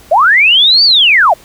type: linear two-way sweep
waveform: sine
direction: up then down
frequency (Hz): 564 to 4685 to 564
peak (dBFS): -4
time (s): 0.11-1.34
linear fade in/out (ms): 10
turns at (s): 0.84
effects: pink hiss -40 dBFS RMS until 1.44 s